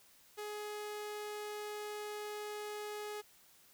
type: tone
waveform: sawtooth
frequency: 419.2 Hz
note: G#4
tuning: 16 cents sharp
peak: -37 dBFS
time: 0.37-3.22 s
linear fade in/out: 20 ms
effects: white hiss -64 dBFS RMS until 3.73 s